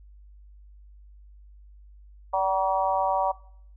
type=harmonic tone with a mistuned harmonic; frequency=190.3 Hz; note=F#3; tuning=49 cents sharp; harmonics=3 / 4 / 5 / 6; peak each=-28 / -26 / -25 / -32 dBFS; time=2.33-3.32 s; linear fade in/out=10 ms; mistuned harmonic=3; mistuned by=+23 cents; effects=noise-tail reverb RT60 0.6 s tail -21 dB re dry + added 50 Hz sine -47 dBFS peak until 3.76 s